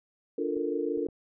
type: chord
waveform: sine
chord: Bb major seventh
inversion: first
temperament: equal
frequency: 293.7 / 349.2 / 440 / 466.2 Hz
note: D4 / F4 / A4 / Bb4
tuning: 0 / 0 / 0 / 0 cents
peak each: -33 dBFS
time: 0.38-1.07 s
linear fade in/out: 5 ms
type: clicks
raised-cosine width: 2 ms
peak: -38 dBFS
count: 3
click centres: 0.568 / 0.975 / 1.087 s
effects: none